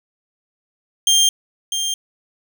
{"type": "tone with echo", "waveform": "25% pulse", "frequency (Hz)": 3188, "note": "G7", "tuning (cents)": 28, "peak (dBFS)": -8, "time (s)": [1.07, 1.29], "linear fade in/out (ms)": 2, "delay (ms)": 650, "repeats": 1, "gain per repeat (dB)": -8, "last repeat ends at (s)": 1.94, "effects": []}